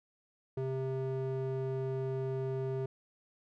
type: tone with band-pass filter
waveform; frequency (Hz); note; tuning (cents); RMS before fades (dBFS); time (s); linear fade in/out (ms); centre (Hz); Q
square; 132.2; C3; +18; -35; 0.57-2.86; 5; 320; 1.9
effects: none